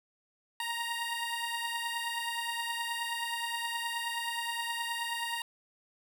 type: beating tone pair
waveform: 15% pulse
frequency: 932.3 / 941.8 Hz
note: A#5 / A#5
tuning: 0 / +18 cents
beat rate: 9.5 Hz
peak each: -28 / -32 dBFS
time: 0.6-5.42 s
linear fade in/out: 2 ms
effects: none